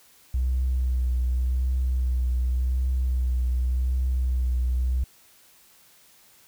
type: tone with vibrato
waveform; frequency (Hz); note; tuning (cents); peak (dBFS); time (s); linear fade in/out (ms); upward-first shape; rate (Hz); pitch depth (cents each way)
triangle; 62.9; B1; +32; -17; 0.34-5.04; 5; triangle; 0.88; 31
effects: tanh soft clip ceiling -19 dBFS + white hiss -56 dBFS RMS until 6.47 s